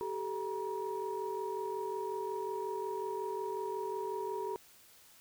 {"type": "tone cluster", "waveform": "sine", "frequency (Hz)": [384.7, 430.2, 951], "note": ["G4", "A4", "A#5"], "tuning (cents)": [-33, -39, 34], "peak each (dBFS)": [-38, -39, -39], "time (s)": [0.01, 4.56], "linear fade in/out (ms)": 0, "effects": ["tanh soft clip ceiling -26 dBFS", "white hiss -60 dBFS RMS until 5.2 s"]}